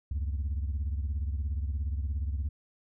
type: beating tone pair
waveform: sine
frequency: 69.3 / 86.3 Hz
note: C#2 / F2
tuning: 0 / -20 cents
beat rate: 17 Hz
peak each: -28 / -33 dBFS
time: 0.11-2.49 s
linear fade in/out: 5 ms
effects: tanh soft clip ceiling -26 dBFS

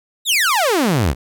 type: exponential sweep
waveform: sawtooth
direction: down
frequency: 3951 to 57.9 Hz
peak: -10 dBFS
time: 0.25-1.15 s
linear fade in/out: 50 ms
effects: none

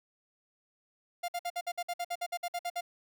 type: tone bursts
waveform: 45% pulse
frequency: 700 Hz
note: F5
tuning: 4 cents sharp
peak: -32 dBFS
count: 15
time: 1.23-2.81 s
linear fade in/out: 10 ms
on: 54 ms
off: 55 ms
effects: none

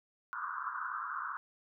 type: band-pass noise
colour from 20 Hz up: white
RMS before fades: -39 dBFS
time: 0.33-1.37 s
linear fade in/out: 0 ms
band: 1000 to 1500 Hz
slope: 96 dB/octave
effects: none

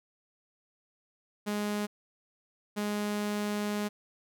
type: tone pair in turn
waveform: sawtooth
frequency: 207.7 / 207.7 Hz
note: G#3 / G#3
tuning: 0 / 0 cents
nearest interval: unison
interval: 0 cents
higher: neither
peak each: -26 dBFS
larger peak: neither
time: 1.46-1.87 / 2.76-3.89 s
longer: second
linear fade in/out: 20 ms
effects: none

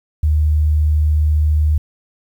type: tone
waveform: sine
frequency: 76.2 Hz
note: D#2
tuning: 36 cents flat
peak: -11 dBFS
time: 0.23-1.78 s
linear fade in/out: 5 ms
effects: 8-bit

